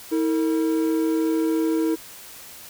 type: tone pair together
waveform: triangle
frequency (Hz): 322.3 / 455.8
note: E4 / A#4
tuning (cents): -39 / -39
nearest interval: tritone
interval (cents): 600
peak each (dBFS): -18 / -24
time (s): 0.11-1.96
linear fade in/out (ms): 20
effects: white hiss -42 dBFS RMS until 2.69 s